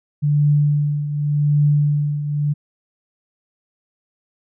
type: tone with tremolo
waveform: sine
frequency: 146.83 Hz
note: D3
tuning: in tune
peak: -11 dBFS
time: 0.22-2.54 s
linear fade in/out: 20 ms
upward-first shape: triangle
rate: 0.87 Hz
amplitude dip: 70%
effects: none